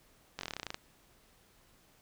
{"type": "slowing click train", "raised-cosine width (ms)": 0.2, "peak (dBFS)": -20, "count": 13, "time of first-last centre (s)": [0.39, 0.744], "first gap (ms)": 21, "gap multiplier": 1.06, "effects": ["pink hiss -65 dBFS RMS until 2.01 s"]}